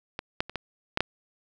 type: clicks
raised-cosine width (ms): 0.3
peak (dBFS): -16 / -9 / -23 / -15 / -8 / -6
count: 6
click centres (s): 0.191 / 0.405 / 0.496 / 0.557 / 0.974 / 1.006
effects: none